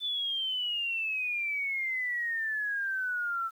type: exponential sweep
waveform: sine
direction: down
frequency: 3520 to 1326 Hz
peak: -29 dBFS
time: 0-3.51 s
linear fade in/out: 50 ms
effects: 10-bit